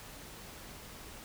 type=silence; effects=pink hiss -49 dBFS RMS until 1.24 s